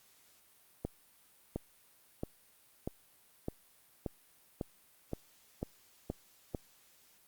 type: accelerating click train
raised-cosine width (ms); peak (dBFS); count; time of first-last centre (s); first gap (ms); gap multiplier
2; -22; 11; 0.85-6.548; 710; 0.95
effects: white hiss -65 dBFS RMS until 7.27 s + Opus 48 kbps